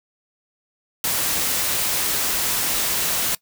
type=noise; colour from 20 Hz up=white; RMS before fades=-22 dBFS; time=1.04-3.35 s; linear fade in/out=2 ms; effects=noise-tail reverb RT60 0.1 s tail -21 dB re dry